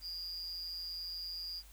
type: tone with amplitude modulation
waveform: triangle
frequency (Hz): 4817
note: D8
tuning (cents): +43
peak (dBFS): -35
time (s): 0.01-1.63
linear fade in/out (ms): 50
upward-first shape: sine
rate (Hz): 172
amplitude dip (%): 80
effects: added 50 Hz sine -55 dBFS peak until 1.72 s + white hiss -61 dBFS RMS until 1.72 s